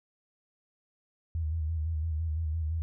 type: tone with vibrato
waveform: sine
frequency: 79.6 Hz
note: D#2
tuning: 40 cents sharp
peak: -28 dBFS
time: 1.35-2.82 s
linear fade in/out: 0 ms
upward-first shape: square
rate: 5.9 Hz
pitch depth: 55 cents each way
effects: none